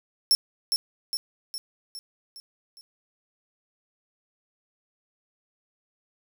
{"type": "tone with echo", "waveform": "sawtooth", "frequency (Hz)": 5400, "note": "E8", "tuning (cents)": 41, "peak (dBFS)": -14, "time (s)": [0.31, 0.35], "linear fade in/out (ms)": 0, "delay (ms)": 410, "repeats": 6, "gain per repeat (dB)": -5, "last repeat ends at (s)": 2.81, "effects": []}